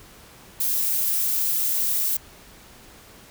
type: noise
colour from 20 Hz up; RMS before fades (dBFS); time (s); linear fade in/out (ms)
violet; -23; 0.6-2.17; 5
effects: pink hiss -48 dBFS RMS until 3.3 s